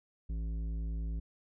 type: tone with tanh clipping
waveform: sine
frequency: 55 Hz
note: A1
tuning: in tune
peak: -35 dBFS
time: 0.29-1.2 s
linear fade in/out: 10 ms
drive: 11 dB
effects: none